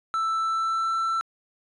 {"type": "tone with pitch glide", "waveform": "triangle", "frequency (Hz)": [1324, 1336.3], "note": ["E6", "E6"], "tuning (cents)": [7, 23], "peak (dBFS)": -21, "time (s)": [0.14, 1.21], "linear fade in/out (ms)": 0, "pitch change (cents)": 16, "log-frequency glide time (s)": [0.4, 0.93], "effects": ["resampled to 24000 Hz"]}